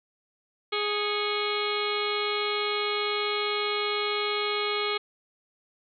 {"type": "harmonic tone with a mistuned harmonic", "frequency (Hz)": 415.3, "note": "G#4", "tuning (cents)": 0, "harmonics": [1, 2, 3, 4, 5, 6, 7, 8, 9, 10], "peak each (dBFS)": [-30, -39, -32, -42, -33, -40, -39, -34, -40, -37], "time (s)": [0.72, 4.98], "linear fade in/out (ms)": 10, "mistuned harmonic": 5, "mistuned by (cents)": 94, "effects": []}